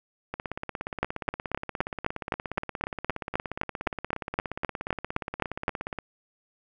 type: two click trains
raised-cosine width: 0.5 ms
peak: -9 / -17 dBFS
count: 19 / 97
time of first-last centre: 1.03-5.681 / 0.34-5.987 s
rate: 3.87 / 17 Hz
effects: none